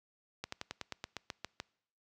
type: slowing click train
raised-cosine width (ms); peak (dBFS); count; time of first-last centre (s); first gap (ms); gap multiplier
0.2; -21; 11; 0.44-1.601; 84; 1.07
effects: noise-tail reverb RT60 0.7 s tail -25 dB re dry + high-pass 60 Hz 12 dB/octave